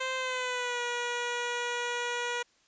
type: tone with pitch glide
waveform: 10% pulse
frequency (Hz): 520 to 482.4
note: C5 to B4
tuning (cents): -11 to -41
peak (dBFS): -22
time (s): 0-2.43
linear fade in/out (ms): 10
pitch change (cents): -130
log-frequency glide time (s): 0.16-0.81
effects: white hiss -66 dBFS RMS until 2.67 s + resampled to 16000 Hz